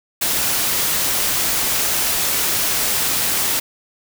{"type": "noise", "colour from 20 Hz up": "white", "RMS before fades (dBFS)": -19, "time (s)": [0.21, 3.6], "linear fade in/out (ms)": 10, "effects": []}